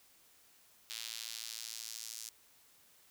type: tone with high-pass filter sweep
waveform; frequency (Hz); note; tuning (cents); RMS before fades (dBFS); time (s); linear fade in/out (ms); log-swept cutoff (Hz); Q
square; 56.6; A1; +50; -45; 0.9-2.29; 0; 3600 to 6000; 1.5
effects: white hiss -65 dBFS RMS until 3.1 s